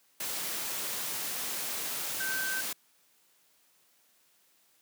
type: tone in noise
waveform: sine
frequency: 1546 Hz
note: G6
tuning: 24 cents flat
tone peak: -32 dBFS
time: 2.2-2.61 s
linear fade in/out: 5 ms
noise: white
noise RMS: -35 dBFS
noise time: 0.2-2.73 s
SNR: 0 dB
effects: white hiss -67 dBFS RMS until 4.81 s + high-pass 150 Hz 12 dB/octave